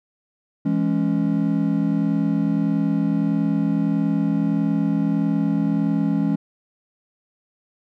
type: chord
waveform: triangle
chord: C# minor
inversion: first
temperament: just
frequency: 166.31 / 207.9 / 277.2 Hz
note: E3 / G#3 / C#4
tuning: +16 / +2 / 0 cents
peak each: -21 / -20 / -20 dBFS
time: 0.65-6.36 s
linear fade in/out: 10 ms
effects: none